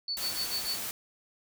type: tone with tremolo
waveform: sine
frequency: 4468 Hz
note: C#8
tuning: 13 cents sharp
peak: -29 dBFS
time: 0.08-0.79 s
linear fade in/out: 2 ms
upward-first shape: sine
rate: 6.8 Hz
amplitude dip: 90%
type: noise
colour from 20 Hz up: white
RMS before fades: -36 dBFS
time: 0.17-0.91 s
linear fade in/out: 0 ms
effects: none